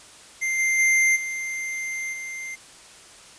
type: tone with level steps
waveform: square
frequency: 2093 Hz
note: C7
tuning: in tune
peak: -23 / -20 / -17 / -28 / -32 dBFS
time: 0.41-2.56 s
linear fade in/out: 20 ms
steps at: 0.58 / 0.78 / 1.15 / 2.12 s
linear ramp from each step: 20 ms
effects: white hiss -47 dBFS RMS until 3.38 s + resampled to 22050 Hz

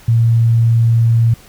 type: tone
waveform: sine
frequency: 115.4 Hz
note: A#2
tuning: 17 cents flat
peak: -8 dBFS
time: 0.08-1.34 s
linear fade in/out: 5 ms
effects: pink hiss -43 dBFS RMS until 1.48 s

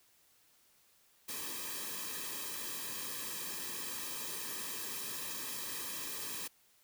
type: noise with comb filter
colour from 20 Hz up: white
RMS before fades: -41 dBFS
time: 1.28-6.48 s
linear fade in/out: 10 ms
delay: 1.4 ms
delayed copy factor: -0.9
effects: white hiss -68 dBFS RMS until 6.83 s

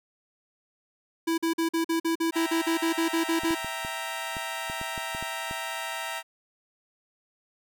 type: tone bursts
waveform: square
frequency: 329.6 Hz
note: E4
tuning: in tune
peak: -24 dBFS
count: 15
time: 1.27-3.55 s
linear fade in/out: 10 ms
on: 110 ms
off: 45 ms
type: chord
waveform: 15% pulse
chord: E diminished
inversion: none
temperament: equal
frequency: 659.3 / 784 / 932.3 Hz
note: E5 / G5 / Bb5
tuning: 0 / 0 / 0 cents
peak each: -30 / -32 / -28 dBFS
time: 2.32-6.23 s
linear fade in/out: 50 ms
type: clicks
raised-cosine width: 3 ms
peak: -26 dBFS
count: 11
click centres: 3.435 / 3.507 / 3.646 / 3.849 / 4.368 / 4.699 / 4.814 / 4.978 / 5.149 / 5.226 / 5.511 s
effects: none

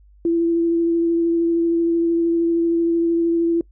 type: tone with vibrato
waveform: sine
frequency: 335.9 Hz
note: E4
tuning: 33 cents sharp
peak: -15 dBFS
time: 0.25-3.61 s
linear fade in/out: 2 ms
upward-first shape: triangle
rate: 13 Hz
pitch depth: 15 cents each way
effects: noise-tail reverb RT60 0.1 s tail -24 dB re dry + added 50 Hz sine -47 dBFS peak until 3.71 s

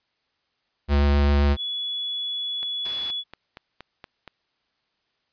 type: tone with vibrato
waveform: square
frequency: 71.5 Hz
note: D2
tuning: 46 cents flat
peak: -17 dBFS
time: 0.88-1.57 s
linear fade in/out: 50 ms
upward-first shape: sine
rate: 7.6 Hz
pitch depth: 10 cents each way
type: tone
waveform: sine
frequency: 3400 Hz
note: G#7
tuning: 40 cents sharp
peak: -26 dBFS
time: 1.56-3.24 s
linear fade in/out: 50 ms
type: click train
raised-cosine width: 0.3 ms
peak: -23 dBFS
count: 8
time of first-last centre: 2.63-4.277 s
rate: 4.25 Hz
type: noise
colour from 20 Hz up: white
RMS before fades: -36 dBFS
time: 2.85-3.11 s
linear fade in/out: 2 ms
effects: white hiss -72 dBFS RMS until 5.32 s + resampled to 11025 Hz

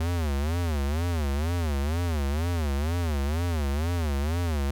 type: tone with vibrato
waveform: square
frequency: 77.9 Hz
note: D#2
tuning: 3 cents sharp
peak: -25 dBFS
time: 0-4.71 s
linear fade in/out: 5 ms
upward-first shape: sine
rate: 2.1 Hz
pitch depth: 210 cents each way
effects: none

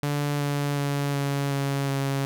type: tone with pitch steps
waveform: sawtooth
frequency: 145 / 143.5 / 142.02 / 140.55 / 139.09 / 137.65 Hz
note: D3 / D3 / C#3 / C#3 / C#3 / C#3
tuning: -22 / -40 / +42 / +24 / +6 / -12 cents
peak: -20 dBFS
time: 0.03-2.25 s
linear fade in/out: 0 ms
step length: 370 ms
effects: none

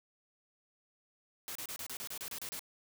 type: noise bursts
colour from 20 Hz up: white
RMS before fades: -42 dBFS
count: 11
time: 1.48-2.593 s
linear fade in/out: 0 ms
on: 73 ms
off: 31 ms
effects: none

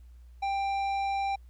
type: tone with tanh clipping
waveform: triangle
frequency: 789 Hz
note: G5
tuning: 11 cents sharp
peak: -29 dBFS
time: 0.42-1.36 s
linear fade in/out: 10 ms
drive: 15 dB
effects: added 60 Hz sine -48 dBFS peak until 1.49 s + pink hiss -72 dBFS RMS until 1.49 s

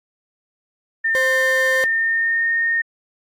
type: tone with pitch glide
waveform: sine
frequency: 1806 to 1838.6 Hz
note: A6 to A#6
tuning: +45 to -24 cents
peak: -16 dBFS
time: 1.04-2.82 s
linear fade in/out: 10 ms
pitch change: +31 cents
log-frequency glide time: 1.71-2.51 s
type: tone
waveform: 40% pulse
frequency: 523.3 Hz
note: C5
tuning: in tune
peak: -19 dBFS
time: 1.15-1.84 s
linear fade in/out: 0 ms
effects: AAC 64 kbps

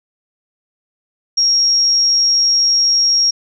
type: tone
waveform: sine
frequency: 5588 Hz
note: F8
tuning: in tune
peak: -10 dBFS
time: 1.37-3.31 s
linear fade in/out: 10 ms
effects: none

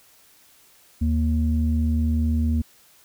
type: tone pair together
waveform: sine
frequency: 77.78 / 233.5 Hz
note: D#2 / A#3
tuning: 0 / +3 cents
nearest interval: octave + perfect fifth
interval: 1903 cents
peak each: -19 / -23 dBFS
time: 1.01-2.62 s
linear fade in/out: 10 ms
effects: tanh soft clip ceiling -12 dBFS + white hiss -55 dBFS RMS until 3.04 s

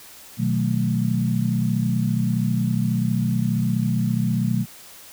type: chord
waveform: sine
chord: B dominant seventh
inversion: none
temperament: equal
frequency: 123.47 / 155.56 / 185 / 220 Hz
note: B2 / D#3 / F#3 / A3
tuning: 0 / 0 / 0 / 0 cents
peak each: -23 / -27 / -24 / -24 dBFS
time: 0.37-4.66 s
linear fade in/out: 50 ms
effects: white hiss -44 dBFS RMS until 5.12 s

